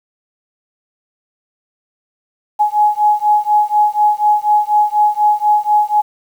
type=beating tone pair; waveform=sine; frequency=838 / 842.1 Hz; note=G#5 / G#5; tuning=+15 / +24 cents; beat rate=4.1 Hz; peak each=-13 dBFS; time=2.59-6.02 s; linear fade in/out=20 ms; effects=7-bit